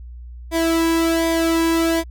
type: tone with flanger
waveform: sawtooth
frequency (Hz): 329.6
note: E4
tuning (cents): 0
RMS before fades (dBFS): -18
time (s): 0.51-2.04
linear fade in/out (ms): 50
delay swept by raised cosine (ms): 0.71 to 1.42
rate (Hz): 1.3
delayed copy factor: -0.7
effects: added 60 Hz sine -33 dBFS peak until 2.1 s